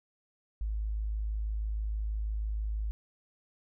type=tone; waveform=sine; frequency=53.1 Hz; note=G#1; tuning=39 cents sharp; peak=-30 dBFS; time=0.61-2.91 s; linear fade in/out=0 ms; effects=none